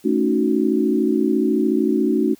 sine chord, D# half-diminished seventh, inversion second, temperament equal, 220 / 277.2 / 311.1 / 370 Hz, A3 / C#4 / D#4 / F#4, 0 / 0 / 0 / 0 cents, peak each -21 dBFS, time 0.04-2.35 s, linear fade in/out 20 ms, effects white hiss -53 dBFS RMS until 2.39 s

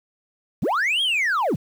sine linear two-way sweep, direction up then down, 91.9 to 3322 to 91.9 Hz, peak -16 dBFS, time 0.62-1.56 s, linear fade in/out 10 ms, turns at 1.02 s, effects tanh soft clip ceiling -18 dBFS + 8-bit

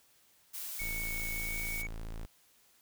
blue noise, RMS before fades -41 dBFS, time 0.53-1.83 s, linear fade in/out 20 ms
triangle tone with pitch glide, 2217 to 2240 Hz, C#7 to C#7, 0 to +18 cents, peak -36 dBFS, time 0.79-1.87 s, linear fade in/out 5 ms, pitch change +18 cents, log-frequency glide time 1.34-1.57 s
square tone, 27.59 Hz, A0, 6 cents sharp, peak -39 dBFS, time 0.8-2.26 s, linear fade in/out 10 ms
effects white hiss -66 dBFS RMS until 2.81 s

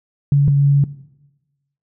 sine tone pair in turn, 141.9 / 141.28 Hz, C#3 / C#3, +41 / +33 cents, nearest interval unison, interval 8 cents, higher first, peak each -9 dBFS, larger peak neither, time 0.32-0.48 / 0.48-0.84 s, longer second, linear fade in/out 2 ms, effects noise-tail reverb RT60 1.0 s tail -17 dB re dry

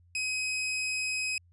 sawtooth tone, 2530 Hz, D#7, 28 cents sharp, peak -26 dBFS, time 0.15-1.38 s, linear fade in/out 2 ms, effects added 87 Hz sine -58 dBFS peak until 1.52 s + resampled to 24000 Hz

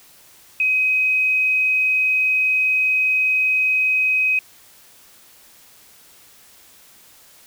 sine tone, 2525 Hz, D#7, 25 cents sharp, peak -15 dBFS, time 0.6-4.39 s, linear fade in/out 2 ms, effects white hiss -49 dBFS RMS until 7.46 s

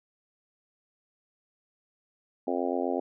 harmonic tone, 88 Hz, F2, 14 cents sharp, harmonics 3 / 4 / 5 / 6 / 7 / 8 / 9, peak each -32 / -33 / -34 / -35 / -35 / -36 / -37 dBFS, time 2.47-3 s, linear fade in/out 5 ms, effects none

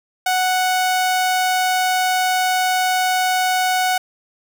sawtooth tone, 740 Hz, F#5, in tune, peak -12 dBFS, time 0.26-3.98 s, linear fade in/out 5 ms, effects none

